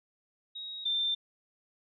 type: tone pair in turn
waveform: sine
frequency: 3790 / 3577 Hz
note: A#7 / A7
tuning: +28 / +28 cents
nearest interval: minor second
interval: 100 cents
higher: first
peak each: -38 / -27 dBFS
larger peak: second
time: 0.55-0.85 / 0.85-1.15 s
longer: neither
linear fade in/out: 10 ms
effects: none